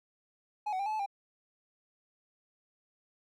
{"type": "tone with pitch steps", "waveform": "triangle", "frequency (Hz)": [841, 749, 796, 860, 867, 797], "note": ["G#5", "F#5", "G5", "A5", "A5", "G5"], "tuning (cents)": [22, 21, 26, -40, -26, 28], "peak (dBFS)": -29, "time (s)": [0.66, 1.062], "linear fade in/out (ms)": 10, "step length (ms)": 67, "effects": []}